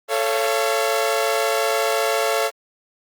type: chord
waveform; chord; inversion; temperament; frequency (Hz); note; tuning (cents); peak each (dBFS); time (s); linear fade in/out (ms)
sawtooth; A augmented; none; equal with one note detuned; 440 / 554.4 / 682.9; A4 / C#5 / E#5; 0 / 0 / -39; -19; 0.08-2.51; 50
effects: Opus 24 kbps